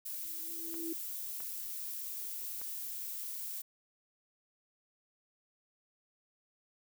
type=noise; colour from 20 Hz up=violet; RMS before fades=-41 dBFS; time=0.05-3.62 s; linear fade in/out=10 ms
type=tone with exponential growth; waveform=sine; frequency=329.6 Hz; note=E4; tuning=in tune; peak=-35 dBFS; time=0.05-0.93 s; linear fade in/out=5 ms; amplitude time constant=190 ms
type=clicks; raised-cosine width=0.5 ms; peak=-35 dBFS; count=3; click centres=0.742 / 1.404 / 2.615 s
effects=none